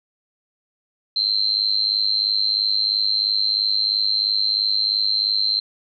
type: tone with amplitude modulation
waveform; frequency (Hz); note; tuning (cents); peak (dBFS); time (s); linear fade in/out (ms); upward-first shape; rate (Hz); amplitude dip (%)
sine; 4130; C8; -23; -13; 1.16-5.6; 5; sine; 103; 100
effects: none